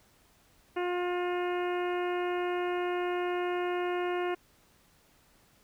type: harmonic tone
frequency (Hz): 355.9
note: F4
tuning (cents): +33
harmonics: 1 / 2 / 3 / 4 / 5 / 6 / 7 / 8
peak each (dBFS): -30 / -36 / -40 / -42 / -44 / -46 / -47 / -48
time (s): 0.76-4.35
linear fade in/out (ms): 10
effects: pink hiss -64 dBFS RMS until 5.63 s